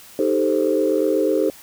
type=chord; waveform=sine; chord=A half-diminished seventh; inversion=second; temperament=equal; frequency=311.1 / 392 / 440 / 523.3 Hz; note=Eb4 / G4 / A4 / C5; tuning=0 / 0 / 0 / 0 cents; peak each=-21 dBFS; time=0.19-1.5 s; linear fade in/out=2 ms; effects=tanh soft clip ceiling -7 dBFS + white hiss -44 dBFS RMS until 1.62 s